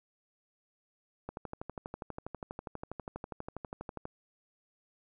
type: click train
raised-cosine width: 1 ms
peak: -25 dBFS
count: 35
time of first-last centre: 1.29-4.054 s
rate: 12.3 Hz
effects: none